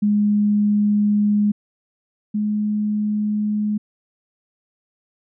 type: tone pair in turn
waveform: sine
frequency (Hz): 207.5 / 210.3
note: G#3 / G#3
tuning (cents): -1 / +22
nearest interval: unison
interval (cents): 23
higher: second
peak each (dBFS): -14 / -18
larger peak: first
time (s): 0.02-1.52 / 2.34-3.78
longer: first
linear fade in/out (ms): 10
effects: none